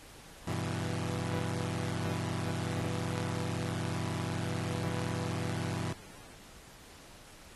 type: chord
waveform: sawtooth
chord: E minor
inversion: first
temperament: equal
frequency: 98 / 123.47 / 164.81 Hz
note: G2 / B2 / E3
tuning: 0 / 0 / 0 cents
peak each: -33 dBFS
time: 0.47-5.93 s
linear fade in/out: 5 ms
effects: pink hiss -53 dBFS RMS until 7.55 s + AAC 32 kbps